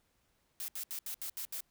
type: noise bursts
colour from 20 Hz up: blue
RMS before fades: -40 dBFS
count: 7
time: 0.6-1.605 s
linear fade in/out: 0 ms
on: 81 ms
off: 73 ms
effects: pink hiss -75 dBFS RMS until 1.7 s